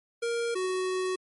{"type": "tone pair in turn", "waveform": "square", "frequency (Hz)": [468.1, 371.5], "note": ["A#4", "F#4"], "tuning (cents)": [7, 7], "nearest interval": "major third", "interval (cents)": 400, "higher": "first", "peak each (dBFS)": -28, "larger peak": "neither", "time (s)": [[0.22, 0.55], [0.55, 1.16]], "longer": "second", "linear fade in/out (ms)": 10, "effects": ["MP3 48 kbps"]}